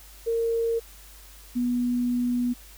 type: tone pair in turn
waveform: sine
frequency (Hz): 459.7 / 244.4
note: A#4 / B3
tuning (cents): -24 / -18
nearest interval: major seventh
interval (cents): 1094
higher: first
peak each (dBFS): -22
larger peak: neither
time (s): 0.26-0.8 / 1.55-2.54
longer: second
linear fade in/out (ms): 20
effects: added 50 Hz sine -48 dBFS peak until 2.77 s + white hiss -50 dBFS RMS until 2.77 s